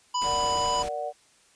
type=harmonic tone; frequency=991 Hz; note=B5; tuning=6 cents sharp; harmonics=1 / 3 / 5 / 7; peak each=-25 / -34 / -35 / -36 dBFS; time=0.14-0.83 s; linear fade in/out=10 ms
type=noise; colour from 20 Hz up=pink; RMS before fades=-38 dBFS; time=0.21-0.89 s; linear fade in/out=10 ms
type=chord; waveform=sine; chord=Bb augmented; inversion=none; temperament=equal; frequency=466.2 / 587.3 / 740 Hz; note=Bb4 / D5 / F#5; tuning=0 / 0 / 0 cents; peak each=-37 / -32 / -32 dBFS; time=0.23-1.13 s; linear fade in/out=50 ms
effects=white hiss -60 dBFS RMS until 1.55 s + resampled to 22050 Hz